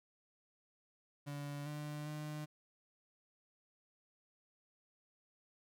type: tone with pitch steps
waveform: 35% pulse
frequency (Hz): 144 / 149 / 151.2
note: D3 / D3 / D#3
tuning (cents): -34 / +25 / -49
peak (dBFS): -40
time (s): 1.26-2.46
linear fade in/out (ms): 20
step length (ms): 400
effects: none